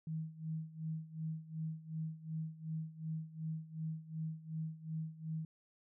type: tone with tremolo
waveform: sine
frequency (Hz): 159.1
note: D#3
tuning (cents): +39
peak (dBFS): -36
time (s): 0.07-5.45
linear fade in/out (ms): 2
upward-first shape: sine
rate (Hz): 2.7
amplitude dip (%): 85
effects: none